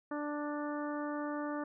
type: harmonic tone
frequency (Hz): 294.6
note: D4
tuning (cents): +6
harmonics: 1 / 2 / 3 / 4 / 5 / 6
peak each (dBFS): -37 / -41 / -45 / -44 / -48 / -51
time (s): 0.11-1.64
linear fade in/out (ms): 5
effects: none